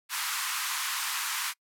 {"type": "band-pass noise", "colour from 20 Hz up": "pink", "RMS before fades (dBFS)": -32, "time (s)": [0.09, 1.54], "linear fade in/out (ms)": 50, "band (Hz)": [960, 15000], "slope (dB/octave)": 48, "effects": ["noise-tail reverb RT60 0.1 s tail -26 dB re dry"]}